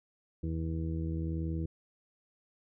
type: harmonic tone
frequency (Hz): 81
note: E2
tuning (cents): -30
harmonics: 1 / 2 / 3 / 4 / 5 / 6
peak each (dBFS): -34 / -36 / -49 / -39 / -52 / -49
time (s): 0.43-1.66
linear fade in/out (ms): 5
effects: none